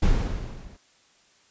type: noise with level ramp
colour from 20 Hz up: brown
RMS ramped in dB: -18 to -45 dBFS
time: 0.02-0.77 s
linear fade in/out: 10 ms
effects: white hiss -60 dBFS RMS until 1.5 s + resampled to 16000 Hz